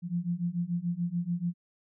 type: beating tone pair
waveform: sine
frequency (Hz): 170 / 176.9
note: F3 / F3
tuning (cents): -46 / +23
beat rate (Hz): 6.9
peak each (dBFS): -32 / -31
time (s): 0.02-1.54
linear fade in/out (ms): 50
effects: none